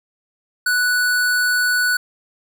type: tone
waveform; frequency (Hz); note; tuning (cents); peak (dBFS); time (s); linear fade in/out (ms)
square; 1480; F#6; 0; -16; 0.66-1.97; 5
effects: none